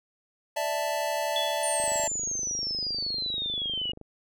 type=chord; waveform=square; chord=D suspended second; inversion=none; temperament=equal; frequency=587.3 / 659.3 / 880 Hz; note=D5 / E5 / A5; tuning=0 / 0 / 0 cents; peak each=-32 dBFS; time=0.56-2.08 s; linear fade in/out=10 ms
type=tone with exponential decay; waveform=sine; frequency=3392 Hz; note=G#7; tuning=36 cents sharp; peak=-25 dBFS; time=1.36-1.96 s; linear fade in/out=1 ms; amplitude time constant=130 ms
type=exponential sweep; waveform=sine; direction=down; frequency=9090 to 2865 Hz; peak=-28 dBFS; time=1.63-3.92 s; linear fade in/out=5 ms
type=click train; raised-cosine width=2 ms; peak=-30 dBFS; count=57; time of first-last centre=1.8-4.013 s; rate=25.3 Hz
effects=none